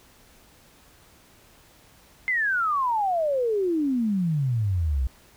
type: exponential sweep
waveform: sine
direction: down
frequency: 2097 to 61.1 Hz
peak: -21 dBFS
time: 2.28-5.07 s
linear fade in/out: 0 ms
effects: pink hiss -55 dBFS RMS until 5.36 s